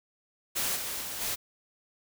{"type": "noise with level steps", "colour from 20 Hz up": "white", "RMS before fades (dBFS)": [-30, -35, -37, -32], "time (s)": [0.55, 1.36], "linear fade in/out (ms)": 20, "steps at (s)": [0.75, 1, 1.2], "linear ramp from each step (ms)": 20, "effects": []}